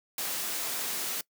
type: noise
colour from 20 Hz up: white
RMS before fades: -33 dBFS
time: 0.18-1.21 s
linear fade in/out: 2 ms
effects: noise-tail reverb RT60 0.1 s tail -22 dB re dry + high-pass 200 Hz 12 dB/octave